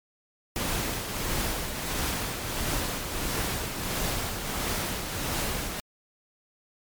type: noise with tremolo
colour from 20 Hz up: pink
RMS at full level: -28 dBFS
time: 0.56-5.8 s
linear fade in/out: 0 ms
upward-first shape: triangle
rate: 1.5 Hz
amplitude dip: 50%
effects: MP3 96 kbps